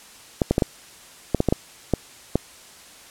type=clicks; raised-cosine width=2 ms; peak=-4 dBFS; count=10; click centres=0.418 / 0.51 / 0.581 / 0.622 / 1.347 / 1.404 / 1.487 / 1.525 / 1.937 / 2.356 s; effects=white hiss -46 dBFS RMS until 3.1 s + low-pass 10000 Hz 12 dB/octave